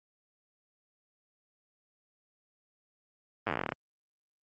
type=slowing click train; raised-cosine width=0.5 ms; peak=-15 dBFS; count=15; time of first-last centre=3.47-3.722 s; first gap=9 ms; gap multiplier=1.1; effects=high-pass 100 Hz 12 dB/octave + Opus 32 kbps